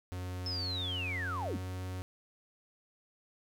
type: tone with pitch glide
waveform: 45% pulse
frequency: 90.9 to 92.17 Hz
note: F#2 to F#2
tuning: -30 to -6 cents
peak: -37 dBFS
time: 0.12-2.02 s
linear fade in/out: 0 ms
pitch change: +24 cents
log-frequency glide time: 1.19-1.6 s
type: linear sweep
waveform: sine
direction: down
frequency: 5274 to 171.2 Hz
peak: -35 dBFS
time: 0.46-1.57 s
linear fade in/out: 2 ms
effects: none